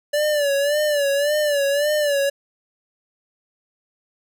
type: tone with vibrato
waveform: square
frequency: 580 Hz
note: D5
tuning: 22 cents flat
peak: -18 dBFS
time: 0.13-2.3 s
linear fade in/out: 10 ms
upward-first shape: sine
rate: 1.8 Hz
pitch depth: 75 cents each way
effects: none